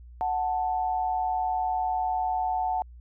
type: tone pair together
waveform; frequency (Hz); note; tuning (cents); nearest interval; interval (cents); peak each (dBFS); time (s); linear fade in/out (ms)
sine; 740 / 880; F#5 / A5; 0 / 0; minor third; 300; -26 / -29; 0.21-2.82; 0
effects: added 60 Hz sine -44 dBFS peak until 3 s